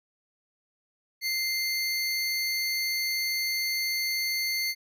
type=tone pair together; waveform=square; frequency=2087 / 4422 Hz; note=C7 / C#8; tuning=-5 / -5 cents; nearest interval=octave + minor second; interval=1300 cents; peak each=-30 / -30 dBFS; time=1.21-4.75 s; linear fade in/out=50 ms; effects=none